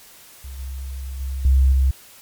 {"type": "tone with level steps", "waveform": "sine", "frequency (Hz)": 66.3, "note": "C2", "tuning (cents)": 23, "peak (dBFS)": [-31, -27, -23, -11, -13], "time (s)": [0.44, 1.91], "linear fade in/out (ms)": 5, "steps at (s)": [0.59, 1.2, 1.45, 1.72], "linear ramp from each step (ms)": 2, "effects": ["white hiss -46 dBFS RMS until 2.21 s", "MP3 96 kbps"]}